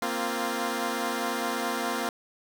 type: chord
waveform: 10% pulse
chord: Bb suspended second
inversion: none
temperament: equal with one note detuned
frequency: 233.1 / 261.6 / 347.2 Hz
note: Bb3 / C4 / F4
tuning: 0 / 0 / -10 cents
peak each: -23 / -24 / -25 dBFS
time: 0.02-2.09 s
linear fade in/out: 2 ms
effects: none